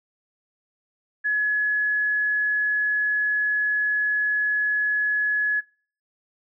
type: tone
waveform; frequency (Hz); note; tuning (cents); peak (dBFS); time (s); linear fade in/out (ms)
sine; 1695; G#6; +35; -20; 1.24-5.61; 20
effects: noise-tail reverb RT60 0.5 s tail -25 dB re dry